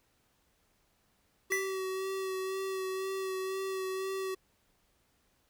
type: tone with vibrato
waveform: square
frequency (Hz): 381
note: G4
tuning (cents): -49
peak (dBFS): -34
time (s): 1.5-4.35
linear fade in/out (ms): 10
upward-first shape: sine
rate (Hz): 2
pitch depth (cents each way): 18
type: tone with exponential decay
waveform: square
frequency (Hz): 1975.5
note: B6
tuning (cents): 0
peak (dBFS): -27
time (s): 1.52-1.86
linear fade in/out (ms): 0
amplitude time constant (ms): 72
effects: pink hiss -72 dBFS RMS until 5.49 s